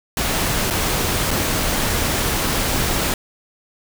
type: noise with dropouts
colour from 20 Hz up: pink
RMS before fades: -20 dBFS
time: 0.17-3.14 s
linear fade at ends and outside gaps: 2 ms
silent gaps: 0.702-0.707 / 1.308-1.312 s
effects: none